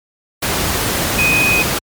sine tone in noise, 2503 Hz, D#7, 10 cents sharp, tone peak -12 dBFS, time 1.18-1.63 s, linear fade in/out 10 ms, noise pink, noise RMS -17 dBFS, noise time 0.42-1.79 s, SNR +2 dB, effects high-pass 60 Hz 12 dB/octave + MP3 96 kbps

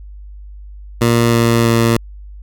15% pulse tone with pitch steps, 117.4 / 116.45 / 115.52 Hz, A#2 / A#2 / A#2, +13 / -1 / -15 cents, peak -4 dBFS, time 1.01-1.97 s, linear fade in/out 5 ms, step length 320 ms, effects added 50 Hz sine -31 dBFS peak until 2.42 s

